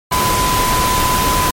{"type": "tone in noise", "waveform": "sine", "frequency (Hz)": 1004, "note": "B5", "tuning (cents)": 28, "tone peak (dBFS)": -15, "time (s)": [0.11, 1.51], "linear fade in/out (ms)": 10, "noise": "pink", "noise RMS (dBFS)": -17, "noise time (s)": [0.11, 1.51], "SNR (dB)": -1, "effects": ["MP3 64 kbps"]}